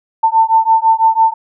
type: beating tone pair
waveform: sine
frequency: 892 / 898 Hz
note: A5 / A5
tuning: +23 / +35 cents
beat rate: 6 Hz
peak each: -11 dBFS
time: 0.23-1.34 s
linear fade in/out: 10 ms
effects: none